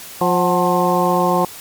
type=harmonic tone with a mistuned harmonic; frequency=177.2 Hz; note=F3; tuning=25 cents sharp; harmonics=1 / 2 / 3 / 4 / 5 / 6; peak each=-20 / -20 / -20 / -20 / -20 / -20 dBFS; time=0.21-1.45 s; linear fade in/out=2 ms; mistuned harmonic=4; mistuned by=+68 cents; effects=white hiss -35 dBFS RMS until 1.6 s + MP3 96 kbps